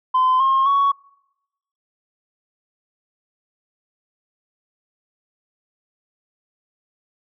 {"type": "tone with pitch steps", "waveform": "sine", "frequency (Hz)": [1027, 1070.6, 1116.1], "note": ["C6", "C6", "C#6"], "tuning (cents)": [-33, 39, 11], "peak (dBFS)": -12, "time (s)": [0.14, 0.92], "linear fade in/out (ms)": 10, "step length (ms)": 260, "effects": ["noise-tail reverb RT60 0.9 s tail -26 dB re dry", "tanh soft clip ceiling -11 dBFS"]}